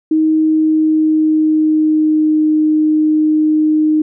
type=tone with pitch glide; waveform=sine; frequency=314.1 to 308.5 Hz; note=D#4 to D#4; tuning=+16 to -15 cents; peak=-9 dBFS; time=0.11-4.02 s; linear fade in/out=5 ms; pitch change=-31 cents; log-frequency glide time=0.32-2.45 s; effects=none